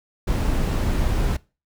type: noise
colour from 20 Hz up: brown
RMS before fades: -21 dBFS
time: 0.27-1.37 s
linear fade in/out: 10 ms
effects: noise-tail reverb RT60 0.3 s tail -21 dB re dry